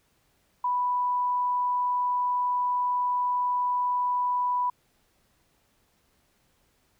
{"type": "tone", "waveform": "sine", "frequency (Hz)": 987.8, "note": "B5", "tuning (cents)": 0, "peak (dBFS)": -23, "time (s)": [0.64, 4.7], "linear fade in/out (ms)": 5, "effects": ["pink hiss -68 dBFS RMS until 6.99 s"]}